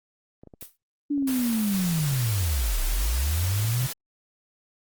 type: clicks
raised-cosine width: 2 ms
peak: -32 dBFS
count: 9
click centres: 0.435 / 0.473 / 0.538 / 0.626 / 1.178 / 1.225 / 1.293 / 1.393 / 1.528 s
type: noise with exponential decay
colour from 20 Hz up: blue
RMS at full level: -34 dBFS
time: 0.61-0.77 s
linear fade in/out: 2 ms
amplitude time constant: 33 ms
type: linear two-way sweep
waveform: sine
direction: down then up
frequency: 293.7 to 30.13 to 130.5 Hz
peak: -22 dBFS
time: 1.1-3.87 s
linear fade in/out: 10 ms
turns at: 2.82 s
type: noise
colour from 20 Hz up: white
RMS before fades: -33 dBFS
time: 1.27-3.93 s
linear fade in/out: 5 ms
effects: Opus 32 kbps